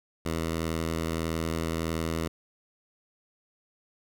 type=tone with vibrato; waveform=10% pulse; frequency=81.6 Hz; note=E2; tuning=17 cents flat; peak=-20 dBFS; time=0.25-2.28 s; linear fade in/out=10 ms; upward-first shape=triangle; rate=11 Hz; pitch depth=17 cents each way; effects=none